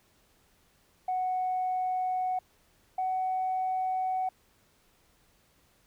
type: tone pair in turn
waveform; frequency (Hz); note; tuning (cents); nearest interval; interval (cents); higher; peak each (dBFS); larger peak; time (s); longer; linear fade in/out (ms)
sine; 740 / 748.2; F#5 / F#5; 0 / +19; unison; 19; second; -26; neither; 1.08-2.39 / 2.98-4.29; neither; 5
effects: tanh soft clip ceiling -23 dBFS + pink hiss -66 dBFS RMS until 5.86 s